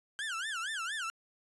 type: tone with vibrato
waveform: 30% pulse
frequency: 1538 Hz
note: G6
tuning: 33 cents flat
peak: -32 dBFS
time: 0.19-1.1 s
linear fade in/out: 0 ms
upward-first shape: sine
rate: 4.3 Hz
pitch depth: 270 cents each way
effects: resampled to 24000 Hz